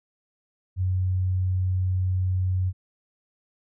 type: tone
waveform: sine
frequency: 92.5 Hz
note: F#2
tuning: in tune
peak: -21 dBFS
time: 0.76-2.73 s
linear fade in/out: 50 ms
effects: none